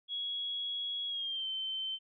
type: tone with pitch glide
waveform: sine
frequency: 3333 to 3092 Hz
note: G#7 to G7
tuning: +5 to -24 cents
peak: -34 dBFS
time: 0.08-1.99 s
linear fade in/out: 50 ms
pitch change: -129 cents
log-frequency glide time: 1.07-1.48 s
effects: none